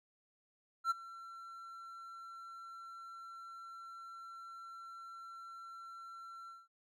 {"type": "tone with ADSR envelope", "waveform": "triangle", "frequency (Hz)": 1353, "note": "E6", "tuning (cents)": 45, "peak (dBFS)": -26, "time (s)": [0.84, 6.68], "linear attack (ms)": 67, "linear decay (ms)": 18, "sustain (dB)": -20, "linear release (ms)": 200, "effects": []}